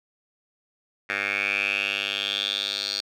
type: tone with band-pass filter sweep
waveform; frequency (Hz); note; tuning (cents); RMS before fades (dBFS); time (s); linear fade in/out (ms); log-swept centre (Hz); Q
10% pulse; 100; G2; +35; -27; 1.09-3.01; 10; 2000 to 4400; 6.8
effects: none